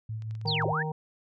sine tone with tremolo, 110 Hz, A2, in tune, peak -31 dBFS, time 0.09-0.73 s, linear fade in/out 5 ms, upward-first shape sine, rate 5.7 Hz, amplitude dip 35%
clicks, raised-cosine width 0.2 ms, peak -36 dBFS, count 8, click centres 0.222 / 0.31 / 0.352 / 0.414 / 0.459 / 0.507 / 0.553 / 0.622 s
harmonic tone, 155.56 Hz, D#3, in tune, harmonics 1 / 3 / 5 / 6, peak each -31 / -36 / -38 / -39 dBFS, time 0.45-0.92 s, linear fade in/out 5 ms
sine linear two-way sweep, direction down then up, 4874 to 329.6 to 1891 Hz, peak -27 dBFS, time 0.47-0.83 s, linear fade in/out 10 ms, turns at 0.66 s
effects none

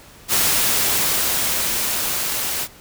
white noise with level ramp, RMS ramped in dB -17 to -24 dBFS, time 0.28-2.68 s, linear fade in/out 50 ms, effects pink hiss -45 dBFS RMS until 2.8 s

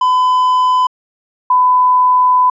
triangle / sine tone pair in turn, 1009 / 1002.6 Hz, B5 / B5, +37 / +26 cents, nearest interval unison, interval 11 cents, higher first, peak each -7 dBFS, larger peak neither, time 0.01-0.87 / 1.5-2.5 s, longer second, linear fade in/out 5 ms, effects resampled to 16000 Hz

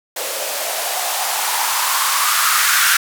violet noise with band-pass filter sweep, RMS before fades -18 dBFS, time 0.16-2.97 s, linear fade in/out 5 ms, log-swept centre 510 to 1500 Hz, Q 4.2, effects none

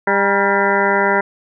harmonic tone with a mistuned harmonic, 199.5 Hz, G3, 31 cents sharp, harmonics 1 / 2 / 3 / 4 / 5 / 7 / 8 / 9 / 10, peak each -24 / -19 / -21 / -22 / -19 / -21 / -23 / -23 / -23 dBFS, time 0.07-1.21 s, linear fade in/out 5 ms, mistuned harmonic 5, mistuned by -59 cents, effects none

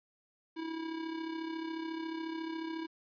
square tone with amplitude modulation, 324.7 Hz, E4, 26 cents flat, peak -35 dBFS, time 0.56-2.87 s, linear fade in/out 20 ms, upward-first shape sine, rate 34.1 Hz, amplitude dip 55%, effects resampled to 11025 Hz + 11-bit

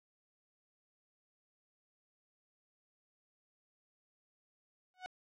sawtooth tone with exponential growth, 738 Hz, F#5, 5 cents flat, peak -34 dBFS, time 4.94-5.06 s, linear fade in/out 0 ms, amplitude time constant 24 ms, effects low-pass 4000 Hz 12 dB/octave

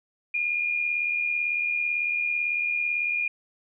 sine tone pair together, 2422 / 2500 Hz, D#7 / D#7, -47 / +8 cents, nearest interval minor second, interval 55 cents, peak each -24 / -33 dBFS, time 0.34-3.28 s, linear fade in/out 5 ms, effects none

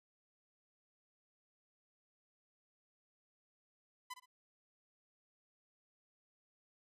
sawtooth tone with echo, 1005 Hz, B5, 30 cents sharp, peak -39 dBFS, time 4.1-4.14 s, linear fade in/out 10 ms, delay 60 ms, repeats 2, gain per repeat -11 dB, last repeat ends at 4.26 s, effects resampled to 32000 Hz

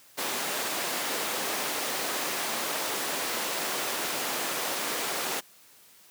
pink high-pass noise, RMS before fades -31 dBFS, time 0.17-5.41 s, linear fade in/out 20 ms, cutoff 390 Hz, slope 12 dB/octave, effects white hiss -56 dBFS RMS until 6.1 s + high-pass 100 Hz 12 dB/octave

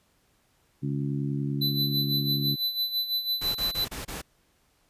harmonic tone, 70.3 Hz, C#2, 25 cents sharp, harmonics 2 / 3 / 4 / 5, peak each -28 / -34 / -33 / -40 dBFS, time 0.82-2.56 s, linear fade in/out 20 ms
square tone with tremolo, 4000 Hz, B7, 21 cents sharp, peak -24 dBFS, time 1.61-3.85 s, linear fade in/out 10 ms, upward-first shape sine, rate 6 Hz, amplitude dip 70%
pink noise bursts, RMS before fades -36 dBFS, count 5, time 3.41-4.218 s, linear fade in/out 10 ms, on 140 ms, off 27 ms
effects pink hiss -67 dBFS RMS until 4.89 s + resampled to 32000 Hz

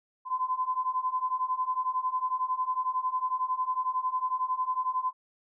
sine beating tone pair, 1015 / 1026 Hz, B5 / C6, +47 / -34 cents, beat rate 11 Hz, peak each -31 / -29 dBFS, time 0.25-5.13 s, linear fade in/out 50 ms, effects none

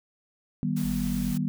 sine chord, Eb augmented, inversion none, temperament just, 155.56 / 194.45 / 243.1 Hz, Eb3 / G3 / B3, 0 / -14 / -27 cents, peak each -29 dBFS, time 0.63-1.48 s, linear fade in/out 0 ms
white noise, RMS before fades -42 dBFS, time 0.76-1.38 s, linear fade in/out 10 ms
harmonic tone, 51.9 Hz, G#1, in tune, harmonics 1 / 3 / 4, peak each -34 / -39 / -50 dBFS, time 0.82-1.36 s, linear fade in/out 50 ms
effects none

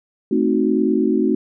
sine chord, A diminished seventh, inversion none, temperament equal, 220 / 261.6 / 311.1 / 370 Hz, A3 / C4 / Eb4 / Gb4, 0 / 0 / 0 / 0 cents, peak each -20 dBFS, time 0.31-1.35 s, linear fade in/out 5 ms, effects none

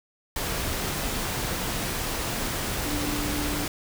sine tone in noise, 293.7 Hz, D4, in tune, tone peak -31 dBFS, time 2.86-3.65 s, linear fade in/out 2 ms, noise pink, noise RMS -29 dBFS, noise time 0.36-3.68 s, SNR -5 dB, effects none

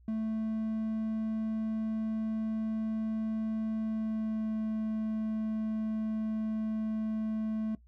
triangle tone with pitch glide, 220 to 218.5 Hz, A3 to A3, 0 to -12 cents, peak -28 dBFS, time 0.08-7.75 s, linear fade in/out 2 ms, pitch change -12 cents, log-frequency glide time 3.8-4.55 s, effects noise-tail reverb RT60 0.1 s tail -18 dB re dry + added 60 Hz sine -56 dBFS peak until 7.87 s

